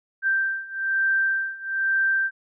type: beating tone pair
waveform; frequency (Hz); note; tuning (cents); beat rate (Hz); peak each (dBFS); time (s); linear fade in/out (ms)
sine; 1568 / 1569.1; G6 / G6; 0 / +1; 1.1; -25 / -23; 0.22-2.31; 50
effects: none